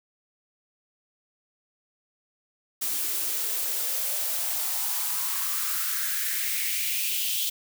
blue noise with high-pass filter sweep, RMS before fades -28 dBFS, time 2.81-7.5 s, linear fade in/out 10 ms, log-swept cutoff 280 to 3300 Hz, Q 4, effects none

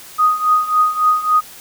sine tone with tremolo, 1244.5 Hz, D#6, in tune, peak -8 dBFS, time 0.18-1.41 s, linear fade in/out 20 ms, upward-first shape triangle, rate 3.6 Hz, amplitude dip 85%, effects white hiss -38 dBFS RMS until 1.6 s

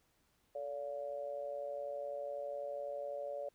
sine tone with amplitude modulation, 572 Hz, D5, 46 cents flat, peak -35 dBFS, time 0.55-3.49 s, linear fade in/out 5 ms, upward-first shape sine, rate 132 Hz, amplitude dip 80%, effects pink hiss -75 dBFS RMS until 3.54 s

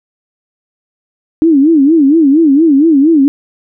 sine tone with vibrato, 300 Hz, D4, 37 cents sharp, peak -4 dBFS, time 1.42-3.28 s, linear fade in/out 0 ms, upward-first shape sine, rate 4.3 Hz, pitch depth 190 cents each way, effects none

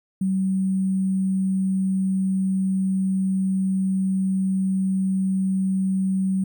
sine tone with sample-and-hold, 190 Hz, F#3, 46 cents sharp, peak -19 dBFS, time 0.21-6.44 s, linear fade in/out 5 ms, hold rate 8820 Hz, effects none

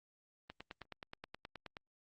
click train, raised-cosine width 0.3 ms, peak -30 dBFS, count 13, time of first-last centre 0.5-1.768 s, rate 9.46 Hz, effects Opus 24 kbps

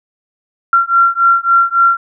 sine beating tone pair, 1369 / 1372.6 Hz, F6 / F6, -35 / -30 cents, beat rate 3.6 Hz, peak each -11 dBFS, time 0.73-1.97 s, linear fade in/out 2 ms, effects none

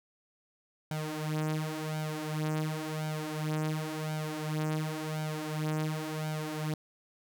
sawtooth tone with flanger, 154.9 Hz, D#3, 7 cents flat, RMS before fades -34 dBFS, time 0.91-6.74 s, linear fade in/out 2 ms, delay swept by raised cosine 1.3 to 6.6 ms, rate 0.93 Hz, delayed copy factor +0.75, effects none

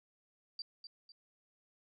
sine tone with echo, 4699 Hz, D8, in tune, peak -39 dBFS, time 0.59-0.62 s, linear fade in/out 2 ms, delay 250 ms, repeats 2, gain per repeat -8 dB, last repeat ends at 1.12 s, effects none

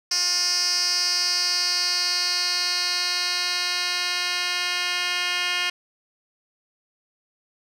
10% pulse tone with band-pass filter sweep, 356.4 Hz, F4, 35 cents sharp, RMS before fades -24 dBFS, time 0.11-5.7 s, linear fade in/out 5 ms, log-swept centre 5300 to 3300 Hz, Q 4.6, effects none

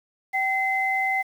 sine tone pair together, 769.8 / 2055 Hz, G5 / C7, -32 / -32 cents, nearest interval octave + perfect fourth, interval 1700 cents, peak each -25 / -23 dBFS, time 0.33-1.23 s, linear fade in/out 20 ms, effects 8-bit

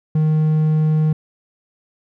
triangle tone, 155.3 Hz, D#3, 3 cents flat, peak -11 dBFS, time 0.15-1.13 s, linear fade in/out 5 ms, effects none

